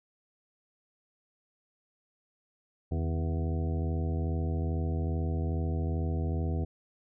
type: harmonic tone with a mistuned harmonic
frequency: 82.41 Hz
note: E2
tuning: in tune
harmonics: 1 / 2 / 3 / 4 / 5 / 6 / 8 / 9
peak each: -29 / -35 / -39 / -41 / -43 / -45 / -47 / -48 dBFS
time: 2.91-6.65 s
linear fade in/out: 10 ms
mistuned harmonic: 2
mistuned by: -95 cents
effects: none